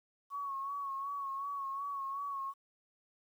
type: tone with vibrato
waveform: sine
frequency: 1108.7 Hz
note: C#6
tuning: in tune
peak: -36 dBFS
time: 0.3-2.54 s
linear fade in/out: 50 ms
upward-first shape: sine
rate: 2.7 Hz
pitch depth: 42 cents each way
effects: 11-bit